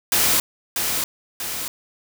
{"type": "noise with echo", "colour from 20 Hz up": "white", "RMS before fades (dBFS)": -18, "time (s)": [0.12, 0.4], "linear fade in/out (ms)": 2, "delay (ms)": 640, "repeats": 2, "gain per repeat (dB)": -5, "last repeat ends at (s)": 1.68, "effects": []}